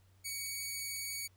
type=tone; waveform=10% pulse; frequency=2247 Hz; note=C#7; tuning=23 cents sharp; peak=-29 dBFS; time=0.24-1.28 s; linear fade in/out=20 ms; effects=added 94 Hz sine -63 dBFS peak until 1.36 s + pink hiss -72 dBFS RMS until 1.36 s